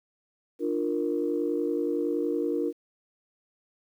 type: chord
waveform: sine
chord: Bb major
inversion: first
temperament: equal with one note detuned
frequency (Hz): 298.5 / 349.2 / 466.2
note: D4 / F4 / Bb4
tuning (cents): +28 / 0 / 0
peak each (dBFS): -29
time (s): 0.59-2.73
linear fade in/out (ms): 50
effects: tanh soft clip ceiling -15 dBFS + 10-bit